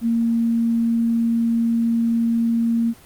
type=tone; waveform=sine; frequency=231 Hz; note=A#3; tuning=16 cents flat; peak=-16 dBFS; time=0.01-2.94 s; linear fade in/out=50 ms; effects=pink hiss -47 dBFS RMS until 3.05 s + Opus 24 kbps